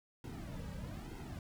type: noise with flanger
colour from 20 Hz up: brown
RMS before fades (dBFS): -45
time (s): 0.24-1.39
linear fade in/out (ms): 2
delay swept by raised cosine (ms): 1.7 to 2.9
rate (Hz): 1.1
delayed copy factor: -0.9
effects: none